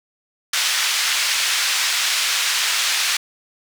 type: band-pass noise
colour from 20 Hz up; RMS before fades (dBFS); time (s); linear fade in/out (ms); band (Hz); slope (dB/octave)
white; -20; 0.53-3.17; 5; 1500 to 5200; 12
effects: none